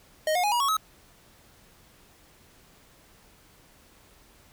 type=tone with pitch steps; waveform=square; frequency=622.3 / 719 / 830.7 / 959.7 / 1108.8 / 1281.1 Hz; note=D#5 / F#5 / G#5 / B5 / C#6 / E6; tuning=0 / -50 / 0 / -50 / 0 / -50 cents; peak=-23 dBFS; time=0.27-0.768 s; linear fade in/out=2 ms; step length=83 ms; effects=pink hiss -57 dBFS RMS until 4.52 s